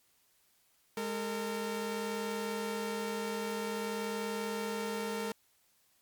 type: tone pair together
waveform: sawtooth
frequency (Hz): 207.7 / 455.9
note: G#3 / A#4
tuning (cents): 0 / -39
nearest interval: octave + major second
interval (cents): 1361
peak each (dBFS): -34 / -32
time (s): 0.97-5.32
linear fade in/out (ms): 2
effects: white hiss -70 dBFS RMS until 6.01 s + MP3 96 kbps